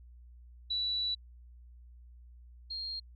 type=tone pair in turn; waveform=sine; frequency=3943 / 4226 Hz; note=B7 / C8; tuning=-4 / +16 cents; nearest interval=minor second; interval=120 cents; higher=second; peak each=-30 / -36 dBFS; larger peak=first; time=0.7-1.15 / 2.7-3 s; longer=first; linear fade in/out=10 ms; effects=added 60 Hz sine -51 dBFS peak until 3.15 s